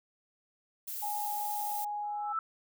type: noise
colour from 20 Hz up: violet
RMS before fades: -39 dBFS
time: 0.87-1.85 s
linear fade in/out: 10 ms
type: tone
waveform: sine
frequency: 830.6 Hz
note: G#5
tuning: in tune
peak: -33 dBFS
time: 1.02-2.33 s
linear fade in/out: 10 ms
type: tone with exponential growth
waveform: sine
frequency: 1318.5 Hz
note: E6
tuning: in tune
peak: -27 dBFS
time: 2.03-2.39 s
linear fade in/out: 2 ms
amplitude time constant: 77 ms
effects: none